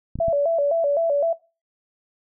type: clicks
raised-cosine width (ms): 5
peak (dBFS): -18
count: 3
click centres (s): 0.156 / 0.189 / 0.283
type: tone with vibrato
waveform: sine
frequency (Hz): 617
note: D#5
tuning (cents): -15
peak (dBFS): -17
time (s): 0.2-1.33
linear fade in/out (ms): 5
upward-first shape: square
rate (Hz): 3.9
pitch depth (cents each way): 130
effects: noise-tail reverb RT60 0.3 s tail -20 dB re dry